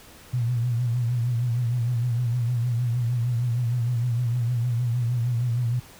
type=tone with vibrato; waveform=sine; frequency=120.2 Hz; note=B2; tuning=46 cents flat; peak=-21 dBFS; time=0.33-5.8 s; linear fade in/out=10 ms; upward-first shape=triangle; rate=6.5 Hz; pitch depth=87 cents each way; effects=pink hiss -48 dBFS RMS until 5.99 s